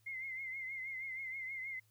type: tone with vibrato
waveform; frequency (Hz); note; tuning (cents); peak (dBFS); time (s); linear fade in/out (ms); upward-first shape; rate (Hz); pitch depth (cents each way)
sine; 2100; C7; +6; -40; 0.06-1.8; 10; triangle; 6.3; 67
effects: added 108 Hz sine -70 dBFS peak until 1.9 s + white hiss -75 dBFS RMS until 1.9 s